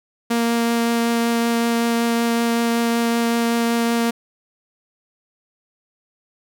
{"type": "tone with vibrato", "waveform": "sawtooth", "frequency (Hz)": 233.1, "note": "A#3", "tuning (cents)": 0, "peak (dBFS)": -13, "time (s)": [0.3, 4.11], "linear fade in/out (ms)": 10, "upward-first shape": "triangle", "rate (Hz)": 5.3, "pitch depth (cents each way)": 9, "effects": []}